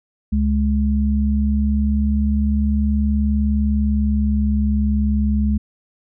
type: tone pair together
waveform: sine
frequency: 70.1 / 210.5 Hz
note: C#2 / G#3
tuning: +20 / +24 cents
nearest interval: octave + perfect fifth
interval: 1904 cents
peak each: -17 / -18 dBFS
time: 0.32-5.58 s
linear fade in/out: 10 ms
effects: none